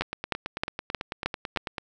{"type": "two click trains", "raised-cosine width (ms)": 0.3, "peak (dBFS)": [-15, -9], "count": [17, 6], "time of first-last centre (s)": [[0.02, 1.782], [0.01, 1.573]], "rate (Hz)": [9.08, 3.2], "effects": []}